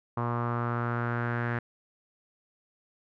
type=tone with low-pass filter sweep; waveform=sawtooth; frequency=119 Hz; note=A#2; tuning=36 cents sharp; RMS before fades=-30 dBFS; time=0.17-1.59 s; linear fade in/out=5 ms; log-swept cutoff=1100 to 1700 Hz; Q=4.4; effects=none